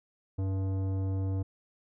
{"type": "tone with tanh clipping", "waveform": "sine", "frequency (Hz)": 95.9, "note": "G2", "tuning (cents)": -37, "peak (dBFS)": -30, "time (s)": [0.38, 1.43], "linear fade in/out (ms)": 10, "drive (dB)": 14, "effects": []}